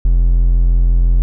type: tone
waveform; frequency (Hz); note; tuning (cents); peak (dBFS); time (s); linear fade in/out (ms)
triangle; 42.93; F1; -29; -6; 0.05-1.22; 0
effects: none